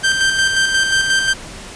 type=tone with tremolo; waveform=sawtooth; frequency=1568 Hz; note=G6; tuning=in tune; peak=-8 dBFS; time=0.03-1.34 s; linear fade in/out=20 ms; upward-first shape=square; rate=5.6 Hz; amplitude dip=40%; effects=pink hiss -33 dBFS RMS until 1.75 s + resampled to 22050 Hz